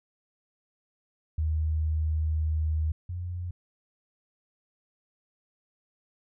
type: tone pair in turn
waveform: sine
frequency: 78.2 / 88.51 Hz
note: D#2 / F2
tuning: +9 / +24 cents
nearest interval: major second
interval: 215 cents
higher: second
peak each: -24 / -31 dBFS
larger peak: first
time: 1.38-2.92 / 3.09-3.51 s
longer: first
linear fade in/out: 5 ms
effects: none